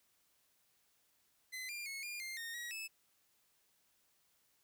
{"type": "tone with pitch steps", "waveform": "sawtooth", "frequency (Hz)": [2035, 2394, 2187, 2411, 2106, 1843, 1909, 2610], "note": ["C7", "D7", "C#7", "D7", "C7", "A#6", "A#6", "E7"], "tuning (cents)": [-49, 33, -24, 45, 11, -20, 41, -18], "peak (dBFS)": -39, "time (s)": [1.52, 2.88], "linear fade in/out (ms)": 20, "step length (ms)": 170, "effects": ["white hiss -75 dBFS RMS until 4.63 s"]}